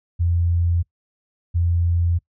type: tone pair in turn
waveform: sine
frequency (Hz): 85.8 / 85.8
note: F2 / F2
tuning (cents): -30 / -30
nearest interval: unison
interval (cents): 0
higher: neither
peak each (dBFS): -16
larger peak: neither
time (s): 0.19-0.83 / 1.54-2.19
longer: second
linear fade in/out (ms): 20
effects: noise-tail reverb RT60 0.1 s tail -22 dB re dry